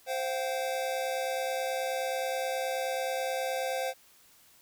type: chord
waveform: square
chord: C suspended fourth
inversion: none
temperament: equal with one note detuned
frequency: 523.3 / 698.5 / 767.9 Hz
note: C5 / F5 / G5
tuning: 0 / 0 / -36 cents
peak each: -33 / -37 / -37 dBFS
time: 0.06-3.94 s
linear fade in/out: 50 ms
effects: white hiss -60 dBFS RMS until 4.61 s